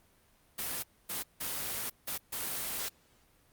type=noise bursts at uneven times; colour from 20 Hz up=white; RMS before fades=-36 dBFS; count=5; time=0.58-0.83 / 1.09-1.23 / 1.4-1.9 / 2.07-2.18 / 2.32-2.89 s; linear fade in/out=10 ms; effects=pink hiss -66 dBFS RMS until 3.52 s + Opus 32 kbps